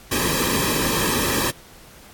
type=noise with comb filter; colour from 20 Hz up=pink; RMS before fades=-21 dBFS; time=0.11-1.51 s; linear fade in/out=10 ms; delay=1.4 ms; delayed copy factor=-0.8; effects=pink hiss -46 dBFS RMS until 2.13 s + AAC 64 kbps